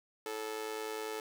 sawtooth tone with amplitude modulation, 435.3 Hz, A4, 19 cents flat, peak -30 dBFS, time 0.26-1.2 s, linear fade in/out 2 ms, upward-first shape sine, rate 110 Hz, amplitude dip 75%, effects 10-bit

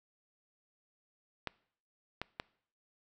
clicks, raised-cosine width 0.3 ms, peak -19 / -20 / -20 dBFS, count 3, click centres 1.473 / 2.216 / 2.399 s, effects noise-tail reverb RT60 0.6 s tail -23 dB re dry

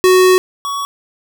square tone pair in turn, 370 / 1123.6 Hz, F#4 / C#6, 0 / +23 cents, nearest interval octave + perfect fifth, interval 1923 cents, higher second, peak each -7 / -19 dBFS, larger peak first, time 0.04-0.38 / 0.65-0.85 s, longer first, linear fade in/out 0 ms, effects none

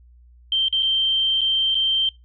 sine tone with dropouts, 3136 Hz, G7, in tune, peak -17 dBFS, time 0.52-2.09 s, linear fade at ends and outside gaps 2 ms, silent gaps 0.684-0.726 / 0.825-0.829 / 1.409-1.415 / 1.746-1.752 s, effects noise-tail reverb RT60 0.2 s tail -22 dB re dry + added 60 Hz sine -47 dBFS peak until 2.24 s

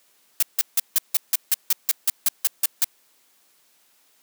blue noise bursts, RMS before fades -18 dBFS, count 14, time 0.4-2.844 s, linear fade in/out 2 ms, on 26 ms, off 160 ms, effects white hiss -61 dBFS RMS until 4.22 s + high-pass 200 Hz 12 dB/octave

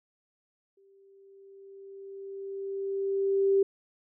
sine tone with exponential growth, 392 Hz, G4, in tune, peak -19 dBFS, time 0.77-3.63 s, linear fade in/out 5 ms, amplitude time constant 620 ms, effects none

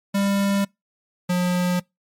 square tone pair in turn, 198.8 / 179.02 Hz, G3 / F3, +25 / +43 cents, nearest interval major second, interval 182 cents, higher first, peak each -19 dBFS, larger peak neither, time 0.14-0.65 / 1.29-1.8 s, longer neither, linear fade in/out 10 ms, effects noise-tail reverb RT60 0.2 s tail -26 dB re dry + MP3 64 kbps

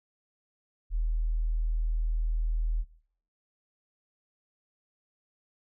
sine tone, 40 Hz, D#1, 49 cents sharp, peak -25 dBFS, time 0.9-2.85 s, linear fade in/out 50 ms, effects noise-tail reverb RT60 0.8 s tail -22 dB re dry

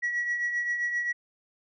sine tone with tremolo, 1926 Hz, B6, 44 cents flat, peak -22 dBFS, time 0.02-1.13 s, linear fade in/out 20 ms, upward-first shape triangle, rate 7.6 Hz, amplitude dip 60%, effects tanh soft clip ceiling -23 dBFS

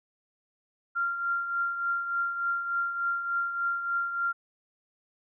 sine tone with tremolo, 1386 Hz, F6, 14 cents flat, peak -24 dBFS, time 0.95-4.33 s, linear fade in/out 20 ms, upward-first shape triangle, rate 3.4 Hz, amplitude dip 60%, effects none

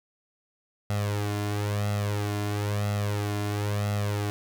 sawtooth tone with flanger, 103.2 Hz, G#2, 10 cents flat, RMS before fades -28 dBFS, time 0.9-4.3 s, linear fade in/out 0 ms, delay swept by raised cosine 1.5 to 2.9 ms, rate 1 Hz, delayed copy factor +0.7, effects none

